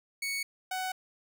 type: tone pair in turn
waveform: sawtooth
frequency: 2223 / 746.8 Hz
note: C#7 / F#5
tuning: +4 / +16 cents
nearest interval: octave + perfect fifth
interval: 1888 cents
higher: first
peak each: -28 dBFS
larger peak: neither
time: 0.22-0.43 / 0.71-0.92 s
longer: neither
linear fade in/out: 5 ms
effects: none